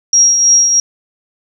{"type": "tone with tremolo", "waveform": "sine", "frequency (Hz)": 5640, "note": "F8", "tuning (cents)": 16, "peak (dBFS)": -4, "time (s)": [0.13, 0.8], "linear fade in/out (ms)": 2, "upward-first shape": "triangle", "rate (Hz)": 3.1, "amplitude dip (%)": 50, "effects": ["7-bit"]}